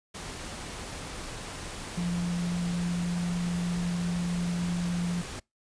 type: tone in noise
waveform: sine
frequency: 174.61 Hz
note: F3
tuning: in tune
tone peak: -27 dBFS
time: 1.97-5.22 s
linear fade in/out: 10 ms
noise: pink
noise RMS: -39 dBFS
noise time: 0.14-5.4 s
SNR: +9 dB
effects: noise-tail reverb RT60 0.2 s tail -25 dB re dry + resampled to 22050 Hz